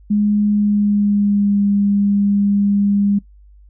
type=tone with pitch glide; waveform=sine; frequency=207.7 to 201.9 Hz; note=G#3 to G#3; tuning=0 to -49 cents; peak=-12 dBFS; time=0.1-3.19 s; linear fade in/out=10 ms; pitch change=-49 cents; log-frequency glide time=0.48-1.62 s; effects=noise-tail reverb RT60 0.1 s tail -20 dB re dry + added 50 Hz sine -42 dBFS peak until 3.69 s